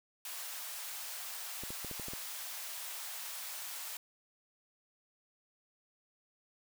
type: high-pass noise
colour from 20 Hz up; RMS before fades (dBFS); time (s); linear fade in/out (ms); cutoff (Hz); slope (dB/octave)
white; -43; 0.25-3.97; 2; 620; 24
type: clicks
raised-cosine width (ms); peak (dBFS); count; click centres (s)
2; -31; 7; 1.636 / 1.705 / 1.847 / 1.913 / 1.997 / 2.084 / 2.135
effects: none